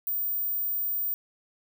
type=tone; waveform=sine; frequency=14730 Hz; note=A#9; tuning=22 cents flat; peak=-26 dBFS; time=0.07-1.14 s; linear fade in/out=0 ms; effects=none